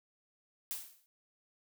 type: noise with exponential decay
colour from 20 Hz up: blue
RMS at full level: -36 dBFS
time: 0.71-1.06 s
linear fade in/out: 0 ms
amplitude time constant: 76 ms
effects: none